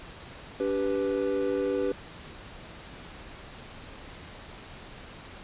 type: chord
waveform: triangle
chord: G major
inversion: second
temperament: equal with one note detuned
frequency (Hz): 286.8 / 392 / 493.9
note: D4 / G4 / B4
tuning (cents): -41 / 0 / 0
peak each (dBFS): -30 / -27 / -27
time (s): 0.6-1.92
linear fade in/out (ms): 2
effects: pink hiss -45 dBFS RMS until 5.43 s + resampled to 8000 Hz